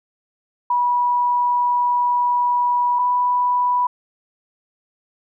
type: tone pair in turn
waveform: sine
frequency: 975 / 985.2 Hz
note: B5 / B5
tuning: -23 / -5 cents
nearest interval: unison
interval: 18 cents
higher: second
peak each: -15 dBFS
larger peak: neither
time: 0.7-2.99 / 2.99-3.87 s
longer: first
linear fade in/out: 5 ms
effects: none